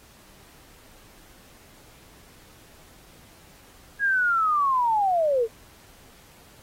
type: linear sweep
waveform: sine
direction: down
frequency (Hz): 1661.2 to 430.4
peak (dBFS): -19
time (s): 3.99-5.48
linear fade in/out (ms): 50
effects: pink hiss -53 dBFS RMS until 6.62 s + AAC 48 kbps